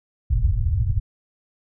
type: low-pass noise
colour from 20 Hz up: white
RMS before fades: -20 dBFS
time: 0.3-1 s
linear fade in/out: 5 ms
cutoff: 110 Hz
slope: 48 dB/octave
effects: none